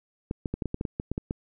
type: clicks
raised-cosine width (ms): 3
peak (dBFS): -16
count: 12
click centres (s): 0.311 / 0.458 / 0.54 / 0.622 / 0.657 / 0.744 / 0.811 / 0.852 / 0.999 / 1.116 / 1.179 / 1.309
effects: none